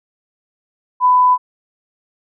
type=tone; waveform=sine; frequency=999 Hz; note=B5; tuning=20 cents sharp; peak=-8 dBFS; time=1-1.38 s; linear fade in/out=50 ms; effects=none